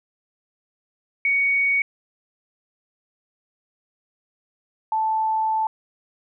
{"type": "tone pair in turn", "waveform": "sine", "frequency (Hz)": [2236, 877.9], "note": ["C#7", "A5"], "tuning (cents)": [14, -4], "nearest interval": "octave + major third", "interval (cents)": 1618, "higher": "first", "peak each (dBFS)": [-17, -19], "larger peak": "first", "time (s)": [[1.25, 1.82], [4.92, 5.67]], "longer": "second", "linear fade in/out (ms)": 2, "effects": []}